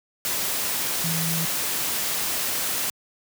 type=tone in noise; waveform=sine; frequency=164.2 Hz; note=E3; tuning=6 cents flat; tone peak=-26 dBFS; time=1.04-1.45 s; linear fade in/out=0 ms; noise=white; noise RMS=-26 dBFS; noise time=0.25-2.9 s; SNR=-3 dB; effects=high-pass 100 Hz 12 dB/octave